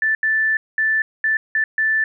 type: tone bursts at uneven times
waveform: sine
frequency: 1760 Hz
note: A6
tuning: in tune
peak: -15 dBFS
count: 6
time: 0.02-0.15 / 0.23-0.57 / 0.78-1.02 / 1.24-1.37 / 1.55-1.64 / 1.78-2.04 s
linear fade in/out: 2 ms
effects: none